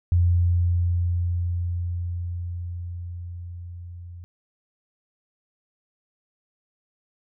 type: tone with level ramp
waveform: sine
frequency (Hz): 87.31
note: F2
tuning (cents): 0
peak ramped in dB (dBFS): -15 to -37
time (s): 0.12-4.24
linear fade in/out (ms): 0
effects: none